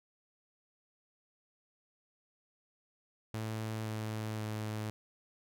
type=tone with pitch steps; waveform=sawtooth; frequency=110 / 108.93 / 107.86 Hz; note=A2 / A2 / A2; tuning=0 / -17 / -34 cents; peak=-32 dBFS; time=3.34-4.9 s; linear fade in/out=0 ms; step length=520 ms; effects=none